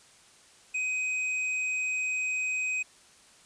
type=tone with hard clipping; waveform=sine; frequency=2514 Hz; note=D#7; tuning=17 cents sharp; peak=-29 dBFS; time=0.74-2.83 s; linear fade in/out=10 ms; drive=6 dB; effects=white hiss -57 dBFS RMS until 3.45 s + resampled to 22050 Hz